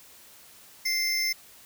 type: tone pair together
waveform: square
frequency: 2093 / 5286 Hz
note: C7 / E8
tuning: 0 / +4 cents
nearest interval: octave + major third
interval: 1604 cents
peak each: -28 dBFS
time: 0.85-1.33 s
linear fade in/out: 10 ms
effects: white hiss -52 dBFS RMS until 1.65 s